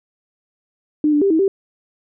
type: tone with pitch steps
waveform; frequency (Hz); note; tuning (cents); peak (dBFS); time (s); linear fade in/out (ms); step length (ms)
sine; 301.6 / 294.4 / 394.7 / 319.8 / 390.2; D4 / D4 / G4 / D#4 / G4; +46 / +4 / +12 / +48 / -8; -12; 1.04-1.48; 2; 88
effects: none